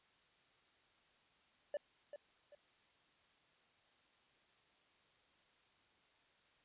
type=tone with echo; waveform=triangle; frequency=584 Hz; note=D5; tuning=10 cents flat; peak=-35 dBFS; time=1.74-1.77 s; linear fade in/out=2 ms; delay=390 ms; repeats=2; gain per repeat=-10 dB; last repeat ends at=2.55 s; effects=white hiss -72 dBFS RMS until 6.64 s + resampled to 8000 Hz